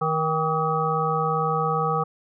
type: harmonic tone with a mistuned harmonic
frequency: 157.9 Hz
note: D#3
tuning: 26 cents sharp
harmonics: 1 / 3 / 5 / 7 / 8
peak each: -27 / -27 / -27 / -27 / -27 dBFS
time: 0.01-2.04 s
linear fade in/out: 10 ms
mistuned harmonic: 7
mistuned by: +62 cents
effects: none